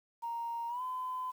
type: tone with pitch glide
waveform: sine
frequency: 932.3 to 1016.7 Hz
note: A#5 to B5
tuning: 0 to +50 cents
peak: -34 dBFS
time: 0.22-1.32 s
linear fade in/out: 20 ms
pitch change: +150 cents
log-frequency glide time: 0.68-0.82 s
effects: tanh soft clip ceiling -30 dBFS + 10-bit